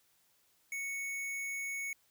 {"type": "tone", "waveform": "square", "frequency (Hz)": 2217, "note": "C#7", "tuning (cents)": 0, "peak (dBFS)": -37, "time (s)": [0.72, 1.93], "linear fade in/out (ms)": 2, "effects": ["white hiss -71 dBFS RMS until 2.1 s"]}